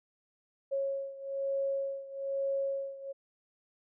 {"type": "beating tone pair", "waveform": "sine", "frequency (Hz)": [548, 549.1], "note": ["C#5", "C#5"], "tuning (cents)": [-20, -17], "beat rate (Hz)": 1.1, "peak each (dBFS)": [-33, -36], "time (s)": [0.71, 3.13], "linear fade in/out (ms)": 20, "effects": []}